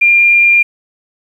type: tone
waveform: sine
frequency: 2397 Hz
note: D7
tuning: 35 cents sharp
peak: -5 dBFS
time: 0.01-0.63 s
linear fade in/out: 10 ms
effects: 7-bit